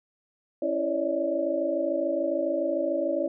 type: tone cluster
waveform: sine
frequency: 277.1 / 332.4 / 551 / 578 / 631 Hz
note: C#4 / E4 / C#5 / D5 / D#5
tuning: -1 / +15 / -11 / -28 / +24 cents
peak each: -34 / -30 / -33 / -27 / -33 dBFS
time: 0.62-3.28 s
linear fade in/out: 5 ms
effects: none